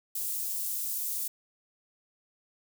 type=high-pass noise; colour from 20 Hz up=white; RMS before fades=-33 dBFS; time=0.15-1.28 s; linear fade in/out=5 ms; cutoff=8900 Hz; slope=12 dB/octave; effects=none